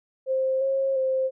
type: tone with pitch steps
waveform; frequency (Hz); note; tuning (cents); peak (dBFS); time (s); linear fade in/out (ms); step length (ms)
sine; 526 / 539 / 525; C5 / C#5 / C5; +9 / -49 / +6; -21; 0.26-1.31; 50; 350
effects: none